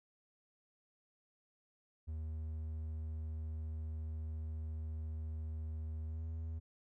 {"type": "tone with pitch glide", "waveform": "triangle", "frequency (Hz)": [78.6, 80.53], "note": ["D#2", "E2"], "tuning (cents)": [18, -40], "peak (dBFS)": -37, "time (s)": [2.07, 6.6], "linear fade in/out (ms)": 20, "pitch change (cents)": 42, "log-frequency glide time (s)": [6.07, 6.23], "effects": []}